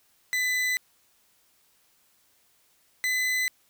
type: tone pair in turn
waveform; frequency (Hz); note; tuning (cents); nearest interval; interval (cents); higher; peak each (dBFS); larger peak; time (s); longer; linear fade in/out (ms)
40% pulse; 2003 / 2014; B6 / B6; +24 / +33; unison; 9; second; -23; neither; 0.33-0.77 / 3.04-3.48; neither; 0
effects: white hiss -65 dBFS RMS until 3.69 s